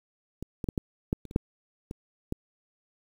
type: clicks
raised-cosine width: 3 ms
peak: -23 / -20 / -15 / -15 / -12 / -30 / -30 / -8 / -23 / -17 dBFS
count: 10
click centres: 0.426 / 0.642 / 0.688 / 0.778 / 1.129 / 1.253 / 1.311 / 1.361 / 1.911 / 2.324 s
effects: 8-bit